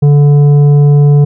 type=tone with tanh clipping; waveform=sine; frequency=145 Hz; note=D3; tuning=22 cents flat; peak=-4 dBFS; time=0.02-1.25 s; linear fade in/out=10 ms; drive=8 dB; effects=none